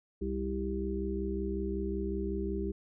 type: harmonic tone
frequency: 65.41 Hz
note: C2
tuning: in tune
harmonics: 1 / 3 / 5 / 6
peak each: -36 / -37 / -38 / -36 dBFS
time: 0.21-2.72 s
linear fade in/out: 10 ms
effects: none